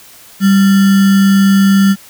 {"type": "tone with sample-and-hold", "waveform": "sine", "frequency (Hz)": 196, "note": "G3", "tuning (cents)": 0, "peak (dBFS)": -5, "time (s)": [0.4, 1.96], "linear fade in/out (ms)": 50, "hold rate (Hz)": 1575, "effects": ["white hiss -39 dBFS RMS until 2.09 s"]}